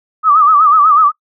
sine tone with vibrato, 1219 Hz, D#6, 36 cents flat, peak -5 dBFS, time 0.23-1.12 s, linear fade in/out 50 ms, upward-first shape sine, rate 8.1 Hz, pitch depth 110 cents each way, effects noise-tail reverb RT60 0.1 s tail -26 dB re dry

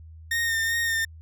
40% pulse tone with vibrato, 1831 Hz, A#6, 32 cents flat, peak -22 dBFS, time 0.31-1.05 s, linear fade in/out 5 ms, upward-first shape sine, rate 2.6 Hz, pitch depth 26 cents each way, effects added 80 Hz sine -42 dBFS peak until 1.21 s

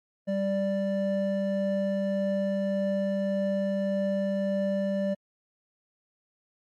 triangle tone pair together, 196.34 / 587.3 Hz, G3 / D5, +3 / 0 cents, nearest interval octave + perfect fifth, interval 1897 cents, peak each -26 dBFS, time 0.27-5.15 s, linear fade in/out 20 ms, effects AAC 64 kbps

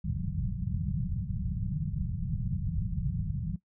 white low-pass noise, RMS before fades -32 dBFS, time 0.04-3.56 s, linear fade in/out 10 ms, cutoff 190 Hz, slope 96 dB/octave, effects noise-tail reverb RT60 0.1 s tail -17 dB re dry

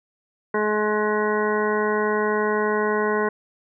harmonic tone, 211.8 Hz, G#3, 34 cents sharp, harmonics 1 / 2 / 3 / 4 / 5 / 7 / 8 / 9, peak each -28 / -22 / -31 / -31 / -27 / -29 / -38 / -31 dBFS, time 0.54-3.29 s, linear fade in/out 5 ms, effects none

